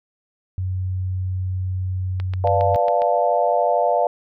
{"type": "tone", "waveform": "sine", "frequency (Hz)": 92.8, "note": "F#2", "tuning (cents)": 6, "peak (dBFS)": -21, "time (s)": [0.58, 2.76], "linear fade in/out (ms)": 0}
{"type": "click train", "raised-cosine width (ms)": 0.3, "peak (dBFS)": -18, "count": 7, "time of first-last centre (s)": [2.2, 3.02], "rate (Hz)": 7.32}
{"type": "chord", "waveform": "sine", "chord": "B half-diminished seventh", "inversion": "none", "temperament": "equal", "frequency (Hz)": [493.9, 587.3, 698.5, 880], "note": ["B4", "D5", "F5", "A5"], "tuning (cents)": [0, 0, 0, 0], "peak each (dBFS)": [-23, -20, -19, -24], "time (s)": [2.44, 4.07], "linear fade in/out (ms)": 2}
{"effects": []}